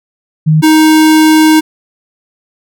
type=tone pair in turn; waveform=sine / square; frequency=155.9 / 312.9 Hz; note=D#3 / D#4; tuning=+4 / +10 cents; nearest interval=octave; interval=1206 cents; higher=second; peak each=-4 dBFS; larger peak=neither; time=0.46-0.62 / 0.62-1.61 s; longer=second; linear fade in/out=20 ms; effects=none